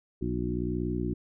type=harmonic tone with a mistuned harmonic; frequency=60.9 Hz; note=B1; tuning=24 cents flat; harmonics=1 / 2 / 3 / 4 / 5 / 6; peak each=-35 / -35 / -35 / -35 / -35 / -35 dBFS; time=0.21-1.14 s; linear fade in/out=10 ms; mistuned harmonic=6; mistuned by=-24 cents; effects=none